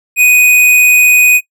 square tone, 2489 Hz, D#7, in tune, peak -5 dBFS, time 0.16-1.41 s, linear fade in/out 50 ms, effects noise-tail reverb RT60 0.1 s tail -21 dB re dry

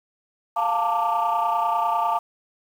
sine chord, Bb major seventh, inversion second, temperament equal with one note detuned, 698.5 / 880 / 910 / 1174.7 Hz, F5 / A5 / Bb5 / D6, 0 / 0 / -42 / 0 cents, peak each -24 dBFS, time 0.56-2.19 s, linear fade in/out 10 ms, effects tanh soft clip ceiling -14 dBFS + 8-bit

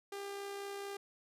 sawtooth tone with amplitude modulation, 399.4 Hz, G4, 32 cents sharp, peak -36 dBFS, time 0.12-0.97 s, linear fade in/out 5 ms, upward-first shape sine, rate 64.5 Hz, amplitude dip 30%, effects resampled to 32000 Hz

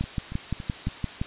two click trains, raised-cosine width 5 ms, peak -23 / -14 dBFS, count 4 / 8, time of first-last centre 0.04-0.883 / 0.01-1.215 s, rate 3.56 / 5.81 Hz, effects white hiss -41 dBFS RMS until 1.26 s + resampled to 8000 Hz

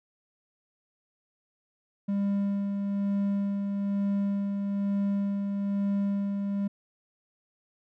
triangle tone with tremolo, 200 Hz, G3, 35 cents sharp, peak -22 dBFS, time 2.08-6.68 s, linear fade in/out 10 ms, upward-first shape sine, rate 1.1 Hz, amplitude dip 35%, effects none

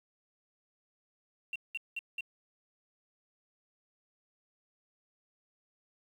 sine tone bursts, 2736 Hz, F7, 36 cents flat, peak -33 dBFS, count 4, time 1.53-2.208 s, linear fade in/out 2 ms, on 27 ms, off 190 ms, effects tanh soft clip ceiling -29 dBFS + 10-bit

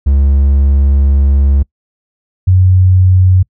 triangle / sine tone pair in turn, 69.4 / 92.57 Hz, C#2 / F#2, +3 / +1 cents, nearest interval perfect fourth, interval 498 cents, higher second, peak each -4 dBFS, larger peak neither, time 0.06-1.63 / 2.47-3.43 s, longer first, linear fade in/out 10 ms, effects noise-tail reverb RT60 0.1 s tail -25 dB re dry

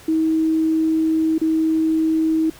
sine tone with dropouts, 319.1 Hz, D#4, 44 cents sharp, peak -15 dBFS, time 0.08-2.5 s, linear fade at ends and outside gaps 5 ms, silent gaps 1.382-1.414 s, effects pink hiss -44 dBFS RMS until 2.59 s

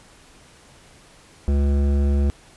triangle tone with hard clipping, 70.6 Hz, C#2, 32 cents sharp, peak -18 dBFS, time 1.48-2.3 s, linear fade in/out 0 ms, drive 17 dB, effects pink hiss -50 dBFS RMS until 2.56 s + resampled to 24000 Hz

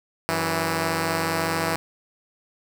5% pulse tone pair together, 94.1 / 163.76 Hz, F#2 / E3, +30 / -11 cents, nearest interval minor seventh, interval 959 cents, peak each -18 / -12 dBFS, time 0.29-1.76 s, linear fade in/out 0 ms, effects none

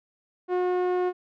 sawtooth tone with low-pass filter, 361.7 Hz, F#4, 39 cents flat, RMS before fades -25 dBFS, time 0.48-1.13 s, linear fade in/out 50 ms, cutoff 1100 Hz, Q 0.53, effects none

